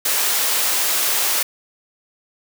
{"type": "high-pass noise", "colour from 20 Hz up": "white", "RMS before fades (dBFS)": -19, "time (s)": [0.05, 1.43], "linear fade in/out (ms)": 5, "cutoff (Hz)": 400, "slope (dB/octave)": 12, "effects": []}